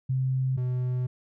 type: tone pair in turn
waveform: sine / triangle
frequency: 130.81 / 125.7 Hz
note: C3 / B2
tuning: 0 / +31 cents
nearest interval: minor second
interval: 69 cents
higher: first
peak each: -23 dBFS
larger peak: neither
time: 0.09-0.57 / 0.57-1.07 s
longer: second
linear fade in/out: 10 ms
effects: none